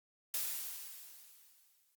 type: noise with exponential decay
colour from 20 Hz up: blue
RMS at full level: -35 dBFS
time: 0.34-1.95 s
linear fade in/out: 1 ms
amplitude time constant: 350 ms
effects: Opus 48 kbps